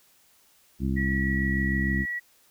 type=harmonic tone; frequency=66.6 Hz; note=C2; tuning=31 cents sharp; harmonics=1 / 2 / 3 / 4 / 5; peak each=-28 / -31 / -28 / -33 / -36 dBFS; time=0.79-2.06 s; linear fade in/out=50 ms
type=tone; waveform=sine; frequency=1931 Hz; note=B6; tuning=39 cents flat; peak=-28 dBFS; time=0.96-2.2 s; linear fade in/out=20 ms
effects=white hiss -61 dBFS RMS until 2.5 s